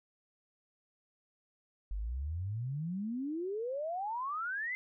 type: exponential sweep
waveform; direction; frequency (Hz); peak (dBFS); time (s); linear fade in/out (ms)
sine; up; 46.25 to 2093; -34; 1.91-4.75; 0
effects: none